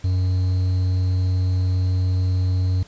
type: tone with quantisation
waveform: triangle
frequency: 92.4 Hz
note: F#2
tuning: 2 cents flat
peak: -15 dBFS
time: 0.04-2.83 s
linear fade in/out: 5 ms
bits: 7
effects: pink hiss -49 dBFS RMS until 2.87 s + resampled to 16000 Hz